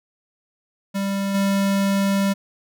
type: tone with level steps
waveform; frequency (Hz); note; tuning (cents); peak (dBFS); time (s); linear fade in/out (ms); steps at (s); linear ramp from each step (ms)
square; 197.1; G3; +10; -22 / -18; 0.94-2.34; 20; 1.34; 10
effects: none